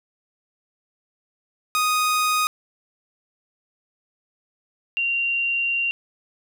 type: tone pair in turn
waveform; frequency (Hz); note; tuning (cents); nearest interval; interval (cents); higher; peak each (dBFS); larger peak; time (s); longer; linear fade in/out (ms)
sawtooth / sine; 1244.5 / 2765; D#6 / F7; 0 / -18; octave + major second; 1382; second; -15 / -20; first; 1.75-2.47 / 4.97-5.91; second; 0
effects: none